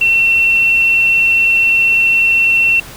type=tone; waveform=sine; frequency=2708 Hz; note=E7; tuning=46 cents sharp; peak=-8 dBFS; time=0.01-2.8 s; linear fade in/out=5 ms; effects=pink hiss -33 dBFS RMS until 2.96 s